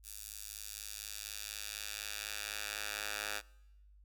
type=tone with high-pass filter sweep; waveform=10% pulse; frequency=104.1 Hz; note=G#2; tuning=5 cents sharp; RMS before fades=-43 dBFS; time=0.03-3.42 s; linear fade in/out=50 ms; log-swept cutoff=8000 to 1300 Hz; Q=0.72; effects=noise-tail reverb RT60 1.0 s tail -25 dB re dry + added 50 Hz sine -58 dBFS peak until 4.04 s